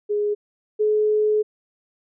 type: tone pair in turn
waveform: sine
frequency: 415.5 / 425.7 Hz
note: G#4 / G#4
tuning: +1 / +43 cents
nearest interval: unison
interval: 42 cents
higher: second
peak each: -19 / -16 dBFS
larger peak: second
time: 0.09-0.35 / 0.79-1.43 s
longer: second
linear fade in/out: 20 ms
effects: none